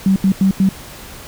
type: tone bursts at uneven times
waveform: sine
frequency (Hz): 192.3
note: G3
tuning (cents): -33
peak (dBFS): -9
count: 4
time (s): 0.06-0.16 / 0.24-0.32 / 0.41-0.51 / 0.6-0.69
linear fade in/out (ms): 2
effects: pink hiss -35 dBFS RMS until 1.27 s